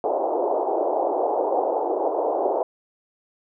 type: band-pass noise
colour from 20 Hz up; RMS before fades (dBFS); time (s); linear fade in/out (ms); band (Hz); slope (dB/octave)
white; -23; 0.04-2.63; 2; 340 to 840; 48
effects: none